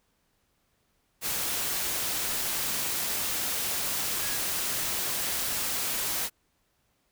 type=tone in noise; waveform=sine; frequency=1659 Hz; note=G#6; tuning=2 cents flat; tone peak=-41 dBFS; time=4.19-4.41 s; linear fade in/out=50 ms; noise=white; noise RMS=-30 dBFS; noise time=1.21-6.3 s; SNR=-14 dB; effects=pink hiss -72 dBFS RMS until 7.11 s